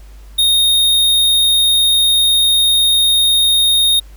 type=tone; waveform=square; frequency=3706 Hz; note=A#7; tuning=11 cents flat; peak=-10 dBFS; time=0.38-4 s; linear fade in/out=10 ms; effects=added 50 Hz sine -34 dBFS peak until 4.16 s + pink hiss -49 dBFS RMS until 4.16 s